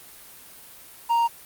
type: tone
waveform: triangle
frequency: 932.3 Hz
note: A#5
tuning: in tune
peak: -16 dBFS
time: 1.09-1.28 s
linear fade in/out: 20 ms
effects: white hiss -46 dBFS RMS until 1.45 s + Opus 32 kbps